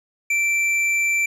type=tone with hard clipping; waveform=sine; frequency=2342 Hz; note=D7; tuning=5 cents flat; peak=-19 dBFS; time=0.3-1.26 s; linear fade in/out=5 ms; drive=7 dB; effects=none